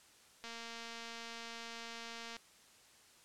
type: click train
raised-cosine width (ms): 0.2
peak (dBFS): -30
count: 446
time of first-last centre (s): 0.44-2.366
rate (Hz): 231
effects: white hiss -63 dBFS RMS until 3.24 s + low-pass 9000 Hz 12 dB/octave